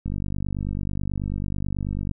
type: click train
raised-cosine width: 5 ms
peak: -16 dBFS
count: 102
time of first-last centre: 0.06-2.113 s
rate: 49.2 Hz
effects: none